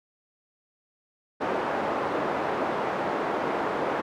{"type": "band-pass noise", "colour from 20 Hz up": "pink", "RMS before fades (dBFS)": -28, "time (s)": [1.4, 4.02], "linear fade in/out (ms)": 20, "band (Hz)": [380, 1100], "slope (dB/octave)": 12, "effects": []}